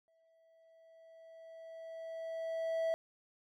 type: tone with exponential growth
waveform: triangle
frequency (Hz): 654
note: E5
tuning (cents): -14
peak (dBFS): -28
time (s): 0.08-2.94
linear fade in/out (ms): 0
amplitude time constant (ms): 620
effects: none